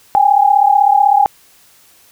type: tone pair together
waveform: sine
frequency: 794.6 / 830.6 Hz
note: G5 / G#5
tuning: +23 / 0 cents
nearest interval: minor second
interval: 77 cents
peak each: -10 dBFS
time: 0.15-1.26 s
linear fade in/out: 0 ms
effects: white hiss -48 dBFS RMS until 2.11 s